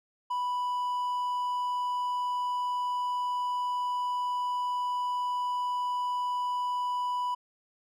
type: tone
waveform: triangle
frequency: 987.8 Hz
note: B5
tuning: in tune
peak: -26 dBFS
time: 0.3-7.35 s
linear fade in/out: 10 ms
effects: none